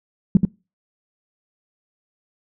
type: tone with echo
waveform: sine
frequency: 189.6 Hz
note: F#3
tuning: 43 cents sharp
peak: -7 dBFS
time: 0.35-0.37 s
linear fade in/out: 2 ms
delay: 81 ms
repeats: 1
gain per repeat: -4 dB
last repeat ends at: 0.451 s
effects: noise-tail reverb RT60 0.3 s tail -25 dB re dry